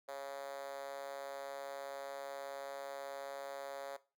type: tone with high-pass filter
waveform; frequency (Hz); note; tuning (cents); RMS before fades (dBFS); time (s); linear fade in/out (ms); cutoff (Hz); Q
5% pulse; 138.59; C#3; 0; -45; 0.08-3.97; 10; 560; 4.5
effects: noise-tail reverb RT60 0.3 s tail -17 dB re dry